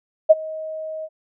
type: tone with ADSR envelope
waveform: sine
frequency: 630 Hz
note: D#5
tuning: 21 cents sharp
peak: -4 dBFS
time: 0.29-1.09 s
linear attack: 18 ms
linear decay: 30 ms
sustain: -23 dB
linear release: 48 ms
effects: none